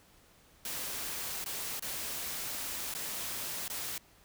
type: noise with dropouts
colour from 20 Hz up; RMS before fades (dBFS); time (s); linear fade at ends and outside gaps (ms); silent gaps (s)
white; -38; 0.65-3.98; 2; 1.443-1.46 / 1.796-1.823 / 2.94-2.949 / 3.681-3.699
effects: pink hiss -62 dBFS RMS until 4.24 s